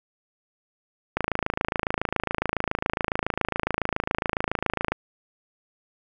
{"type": "click train", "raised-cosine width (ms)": 0.5, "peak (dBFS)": -8, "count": 103, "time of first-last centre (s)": [1.17, 4.92], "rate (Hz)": 27.2, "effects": []}